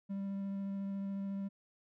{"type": "tone with vibrato", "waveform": "triangle", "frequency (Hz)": 196.8, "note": "G3", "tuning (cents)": 7, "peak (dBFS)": -34, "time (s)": [0.09, 1.49], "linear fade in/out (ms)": 20, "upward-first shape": "sine", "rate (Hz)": 14, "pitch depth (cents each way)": 9, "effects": []}